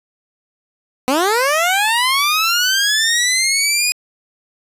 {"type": "linear sweep", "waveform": "15% pulse", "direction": "up", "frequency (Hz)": [246.9, 2489], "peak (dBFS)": -7, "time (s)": [1.08, 3.92], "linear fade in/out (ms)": 0, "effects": ["resampled to 32000 Hz"]}